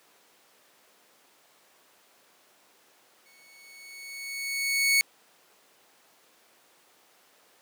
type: tone with exponential growth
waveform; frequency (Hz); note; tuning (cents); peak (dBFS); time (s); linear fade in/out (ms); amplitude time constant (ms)
sawtooth; 2217; C#7; 0; -15; 3.26-5.01; 0; 380
effects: pink hiss -60 dBFS RMS until 7.61 s + high-pass 400 Hz 12 dB/octave